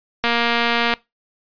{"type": "click train", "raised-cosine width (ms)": 0.3, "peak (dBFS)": -3, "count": 165, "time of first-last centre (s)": [0.24, 0.938], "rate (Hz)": 235, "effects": ["noise-tail reverb RT60 0.2 s tail -22 dB re dry", "resampled to 11025 Hz"]}